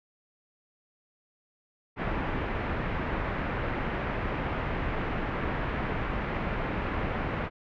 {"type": "low-pass noise", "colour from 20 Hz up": "pink", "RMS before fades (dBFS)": -31, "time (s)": [1.96, 7.5], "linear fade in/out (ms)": 50, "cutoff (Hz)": 2300, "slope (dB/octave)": 24, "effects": []}